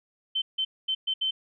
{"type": "tone bursts at uneven times", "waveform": "sine", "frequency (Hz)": 3084, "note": "G7", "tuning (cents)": -29, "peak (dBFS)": -24, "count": 5, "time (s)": [[0.35, 0.42], [0.58, 0.65], [0.88, 0.95], [1.07, 1.14], [1.21, 1.31]], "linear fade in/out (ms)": 10, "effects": []}